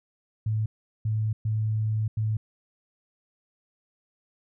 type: tone bursts at uneven times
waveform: sine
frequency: 108.8 Hz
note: A2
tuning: 19 cents flat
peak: -23 dBFS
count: 4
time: 0.46-0.66 / 1.05-1.33 / 1.45-2.08 / 2.17-2.37 s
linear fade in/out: 5 ms
effects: none